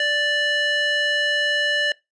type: tone with band-pass filter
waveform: square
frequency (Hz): 587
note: D5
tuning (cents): -1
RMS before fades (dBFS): -21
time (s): 0-1.92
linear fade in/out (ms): 2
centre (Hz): 2300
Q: 4.2
effects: noise-tail reverb RT60 0.2 s tail -22 dB re dry + resampled to 22050 Hz